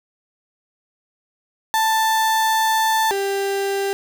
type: tone pair in turn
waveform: 35% pulse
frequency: 884 / 395 Hz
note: A5 / G4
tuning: +8 / +13 cents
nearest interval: octave + major second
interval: 1395 cents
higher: first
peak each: -14 / -18 dBFS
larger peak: first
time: 1.74-3.11 / 3.11-3.93 s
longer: first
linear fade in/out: 0 ms
effects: none